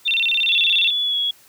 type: tone with vibrato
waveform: sine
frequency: 3126 Hz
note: G7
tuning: 6 cents flat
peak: -16 dBFS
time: 0.05-0.91 s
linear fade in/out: 20 ms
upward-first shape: square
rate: 17 Hz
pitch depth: 250 cents each way
type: tone with pitch glide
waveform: sine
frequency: 3425 to 3347 Hz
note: A7 to G#7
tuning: -47 to +13 cents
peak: -18 dBFS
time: 0.48-1.31 s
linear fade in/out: 5 ms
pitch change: -40 cents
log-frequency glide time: 1.02-1.18 s
effects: white hiss -51 dBFS RMS until 1.48 s + high-pass 60 Hz 12 dB/octave